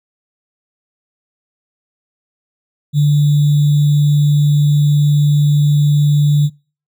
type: tone with sample-and-hold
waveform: sine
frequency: 146.83 Hz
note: D3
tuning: in tune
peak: -8 dBFS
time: 2.93-6.5 s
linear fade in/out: 50 ms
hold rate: 3675 Hz
effects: noise-tail reverb RT60 0.4 s tail -26 dB re dry